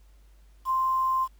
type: tone with quantisation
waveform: sine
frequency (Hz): 1046.5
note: C6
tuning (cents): 0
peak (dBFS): -22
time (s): 0.65-1.28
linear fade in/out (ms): 50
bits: 8
effects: added 50 Hz sine -52 dBFS peak until 1.39 s + pink hiss -67 dBFS RMS until 1.39 s